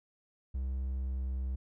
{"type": "tone with pitch glide", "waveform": "triangle", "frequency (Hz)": [65.41, 64.88], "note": ["C2", "C2"], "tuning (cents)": [0, -14], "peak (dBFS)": -30, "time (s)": [0.54, 1.56], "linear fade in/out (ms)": 10, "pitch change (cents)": -14, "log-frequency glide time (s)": [0.9, 1.28], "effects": []}